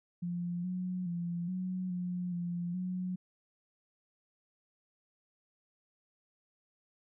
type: tone with pitch steps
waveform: sine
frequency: 174.6 / 182.4 / 172.4 / 184.3 / 178.9 / 173.9 / 182.8 Hz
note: F3 / F#3 / F3 / F#3 / F3 / F3 / F#3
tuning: 0 / -24 / -22 / -7 / +42 / -7 / -21 cents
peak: -33 dBFS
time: 0.22-3.16 s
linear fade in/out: 10 ms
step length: 420 ms
effects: none